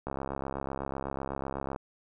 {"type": "click train", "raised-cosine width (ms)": 1, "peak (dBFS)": -20, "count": 116, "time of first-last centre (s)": [0.07, 1.761], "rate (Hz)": 68, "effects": []}